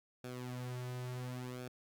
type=tone with flanger; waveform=sawtooth; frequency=125.2 Hz; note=B2; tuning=24 cents sharp; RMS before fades=-43 dBFS; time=0.24-1.68 s; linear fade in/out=2 ms; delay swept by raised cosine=1 to 4.4 ms; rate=0.71 Hz; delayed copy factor=-0.7; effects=Opus 48 kbps